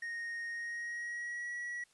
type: tone with pitch glide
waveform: triangle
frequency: 1860 to 1927.8 Hz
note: A#6 to B6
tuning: -4 to -42 cents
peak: -36 dBFS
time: 0.02-1.84 s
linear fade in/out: 5 ms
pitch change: +62 cents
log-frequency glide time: 0.49-1.53 s
effects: white hiss -69 dBFS RMS until 1.93 s + resampled to 24000 Hz